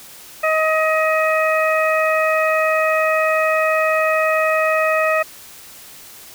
harmonic tone, 631 Hz, D#5, 24 cents sharp, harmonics 1 / 2 / 3 / 4, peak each -17 / -20 / -22 / -23 dBFS, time 0.43-5.23 s, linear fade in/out 10 ms, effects white hiss -40 dBFS RMS until 6.34 s

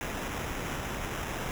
pink noise with sample-and-hold, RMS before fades -35 dBFS, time 0.01-1.51 s, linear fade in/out 0 ms, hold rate 4410 Hz, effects none

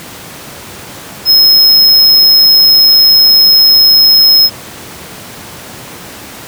square tone, 5150 Hz, E8, 41 cents flat, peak -3 dBFS, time 1.25-4.5 s, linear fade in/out 50 ms, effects pink hiss -28 dBFS RMS until 6.47 s + high-pass 100 Hz 12 dB/octave

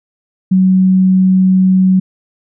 sine tone, 187.2 Hz, F#3, 20 cents sharp, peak -6 dBFS, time 0.51-2 s, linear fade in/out 10 ms, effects none

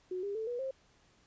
sine tone with pitch steps, 367.1 / 402.6 / 441.6 / 484.4 / 531.3 Hz, F#4 / G4 / A4 / B4 / C5, -14 / +46 / +6 / -34 / +26 cents, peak -34 dBFS, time 0.11-0.71 s, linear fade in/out 5 ms, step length 120 ms, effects pink hiss -67 dBFS RMS until 1.26 s + resampled to 16000 Hz

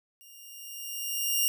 5% pulse tone with level ramp, 2822 Hz, F7, 17 cents sharp, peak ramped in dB -42 to -13 dBFS, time 0.21-1.48 s, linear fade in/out 0 ms, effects none

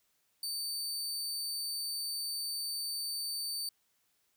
sawtooth tone, 4575 Hz, D8, 46 cents flat, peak -32 dBFS, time 0.43-3.69 s, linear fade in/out 2 ms, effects white hiss -75 dBFS RMS until 4.36 s

